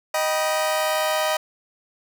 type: chord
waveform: sawtooth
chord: Eb augmented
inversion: none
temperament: just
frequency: 622.3 / 777.8 / 972.3 Hz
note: Eb5 / G5 / B5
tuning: 0 / -14 / -27 cents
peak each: -18 / -24 / -24 dBFS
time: 0.14-1.37 s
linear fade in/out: 5 ms
effects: none